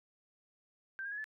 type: tone with pitch steps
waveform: sine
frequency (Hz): 1568 / 1621.4 / 1676.7 / 1733.8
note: G6 / G#6 / G#6 / A6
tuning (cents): 0 / -42 / +16 / -26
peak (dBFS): -38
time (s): 0.99-1.242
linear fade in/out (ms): 0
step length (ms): 63
effects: none